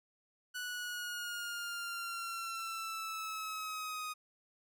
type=linear sweep; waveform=sawtooth; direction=down; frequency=1480 to 1244.5 Hz; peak=-35 dBFS; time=0.54-4.14 s; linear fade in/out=20 ms; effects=none